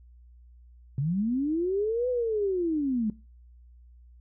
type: linear two-way sweep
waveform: sine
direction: up then down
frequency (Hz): 128.5 to 507 to 205.2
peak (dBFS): -24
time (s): 0.98-3.1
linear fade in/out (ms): 2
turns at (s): 2.09
effects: noise-tail reverb RT60 0.3 s tail -20 dB re dry + added 60 Hz sine -50 dBFS peak until 4.2 s